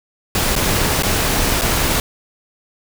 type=noise with dropouts; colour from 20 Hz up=pink; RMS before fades=-17 dBFS; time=0.35-2 s; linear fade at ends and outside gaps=1 ms; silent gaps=0.554-0.562 / 1.024-1.033 / 1.612-1.618 s; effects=none